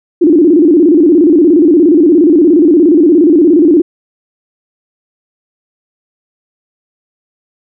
sine tone with vibrato, 321.4 Hz, E4, 44 cents flat, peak -3 dBFS, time 0.21-3.82 s, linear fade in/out 10 ms, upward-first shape square, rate 17 Hz, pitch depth 150 cents each way, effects none

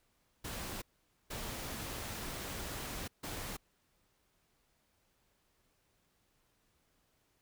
pink noise bursts at uneven times, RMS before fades -42 dBFS, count 3, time 0.44-0.82 / 1.3-3.08 / 3.23-3.57 s, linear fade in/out 10 ms, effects pink hiss -75 dBFS RMS until 7.41 s

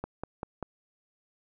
click train, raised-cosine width 1 ms, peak -20 dBFS, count 4, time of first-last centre 0.04-0.627 s, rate 5.11 Hz, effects none

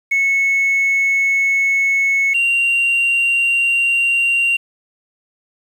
sine tone pair in turn, 2200 / 2764 Hz, C#7 / F7, -14 / -19 cents, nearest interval major third, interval 395 cents, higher second, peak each -11 dBFS, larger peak neither, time 0.11-2.34 / 2.34-4.57 s, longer neither, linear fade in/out 10 ms, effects tanh soft clip ceiling -10 dBFS + 7-bit

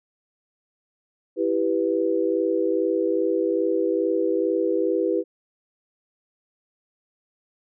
sine chord, E minor, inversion none, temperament equal, 329.6 / 392 / 493.9 Hz, E4 / G4 / B4, 0 / 0 / 0 cents, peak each -24 dBFS, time 1.36-5.24 s, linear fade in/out 50 ms, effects none

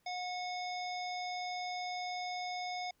harmonic tone with a mistuned harmonic, 724 Hz, F#5, 38 cents flat, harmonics 1 / 3 / 5 / 7 / 9, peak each -38 / -44 / -49 / -46 / -57 dBFS, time 0.06-2.91 s, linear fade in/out 5 ms, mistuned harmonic 3, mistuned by +17 cents, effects pink hiss -75 dBFS RMS until 3 s

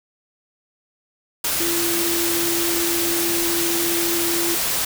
sine tone in noise, 340 Hz, F4, 46 cents flat, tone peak -23 dBFS, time 1.6-4.55 s, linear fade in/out 5 ms, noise white, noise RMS -22 dBFS, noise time 1.44-4.85 s, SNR -4 dB, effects none

